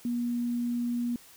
sine tone, 239.8 Hz, A#3, 49 cents sharp, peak -27 dBFS, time 0.05-1.16 s, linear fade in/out 2 ms, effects white hiss -54 dBFS RMS until 1.36 s

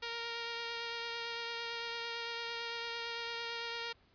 5% pulse tone with vibrato, 466.2 Hz, A#4, in tune, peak -26 dBFS, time 0.02-3.93 s, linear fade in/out 10 ms, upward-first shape triangle, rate 8.9 Hz, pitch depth 14 cents each way, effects pink hiss -68 dBFS RMS until 4.14 s + resampled to 11025 Hz

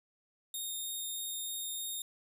10% pulse tone with vibrato, 3690 Hz, A#7, 18 cents flat, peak -30 dBFS, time 0.54-2.02 s, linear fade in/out 2 ms, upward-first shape sine, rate 3.2 Hz, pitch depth 8 cents each way, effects none

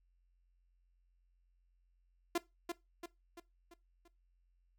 sawtooth tone with echo, 344 Hz, F4, 26 cents flat, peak -27 dBFS, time 2.35-2.38 s, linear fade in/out 5 ms, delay 340 ms, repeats 5, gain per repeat -6 dB, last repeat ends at 4.08 s, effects noise-tail reverb RT60 0.2 s tail -18 dB re dry + added 44 Hz sine -70 dBFS peak until 4.78 s

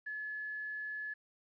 sine tone with quantisation, 1712 Hz, A6, 48 cents flat, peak -38 dBFS, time 0.06-1.14 s, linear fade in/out 10 ms, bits 11, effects resampled to 11025 Hz

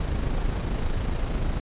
brown noise with amplitude modulation, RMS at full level -24 dBFS, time 0-1.6 s, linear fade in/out 5 ms, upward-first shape sine, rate 26.9 Hz, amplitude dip 40%, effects resampled to 8000 Hz

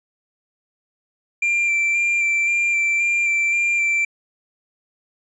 triangle tone with vibrato, 2365 Hz, D7, 12 cents sharp, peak -15 dBFS, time 1.42-4.05 s, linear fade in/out 5 ms, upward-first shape square, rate 1.9 Hz, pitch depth 15 cents each way, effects resampled to 22050 Hz

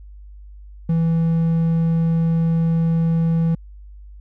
triangle tone, 164.81 Hz, E3, in tune, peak -13 dBFS, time 0.89-3.55 s, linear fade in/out 5 ms, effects added 50 Hz sine -37 dBFS peak until 4.2 s

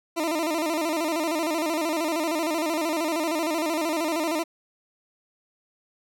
20% pulse tone with vibrato, 320 Hz, D#4, 49 cents sharp, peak -19 dBFS, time 0.16-4.44 s, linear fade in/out 20 ms, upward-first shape square, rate 13 Hz, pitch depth 86 cents each way, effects none

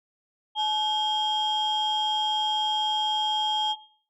sine tone pair together, 856 / 3232 Hz, A5 / G#7, -48 / -48 cents, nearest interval octave + major seventh, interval 2300 cents, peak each -24 dBFS, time 0.55-3.76 s, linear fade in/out 50 ms, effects noise-tail reverb RT60 0.5 s tail -18 dB re dry + tanh soft clip ceiling -19 dBFS

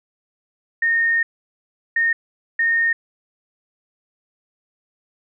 sine tone bursts at uneven times, 1839 Hz, A#6, 24 cents flat, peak -15 dBFS, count 3, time 0.82-1.23 / 1.96-2.13 / 2.59-2.93 s, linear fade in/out 5 ms, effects none

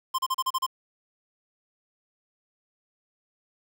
square tone bursts, 1046.5 Hz, C6, in tune, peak -24 dBFS, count 7, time 0.14-0.665 s, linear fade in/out 10 ms, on 45 ms, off 35 ms, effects 9-bit

